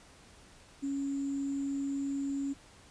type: tone with sample-and-hold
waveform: sine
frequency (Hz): 277.2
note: C#4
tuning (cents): 0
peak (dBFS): -31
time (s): 0.82-2.54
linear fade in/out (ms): 20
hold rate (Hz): 7350
effects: pink hiss -57 dBFS RMS until 2.9 s + resampled to 22050 Hz